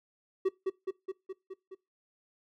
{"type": "tone with echo", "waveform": "triangle", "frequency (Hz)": 379.9, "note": "F#4", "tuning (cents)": 46, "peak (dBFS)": -22, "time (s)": [0.45, 0.49], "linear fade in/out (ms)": 10, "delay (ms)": 210, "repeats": 6, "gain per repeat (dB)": -3, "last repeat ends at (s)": 1.75, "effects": ["noise-tail reverb RT60 0.2 s tail -20 dB re dry"]}